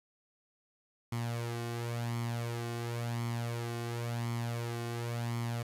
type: tone with flanger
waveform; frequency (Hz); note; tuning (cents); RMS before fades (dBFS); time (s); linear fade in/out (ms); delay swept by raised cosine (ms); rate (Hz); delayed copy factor
sawtooth; 117.9; A#2; +20; -36; 1.12-5.63; 5; 0.93 to 2.73; 0.94; +0.6
effects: resampled to 32000 Hz + 9-bit